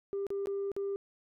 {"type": "tone with dropouts", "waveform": "sine", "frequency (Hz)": 397, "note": "G4", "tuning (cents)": 22, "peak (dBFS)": -30, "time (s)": [0.13, 0.96], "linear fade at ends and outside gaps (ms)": 0, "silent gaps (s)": [[0.267, 0.304], [0.458, 0.471], [0.717, 0.765]], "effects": ["tanh soft clip ceiling -29 dBFS"]}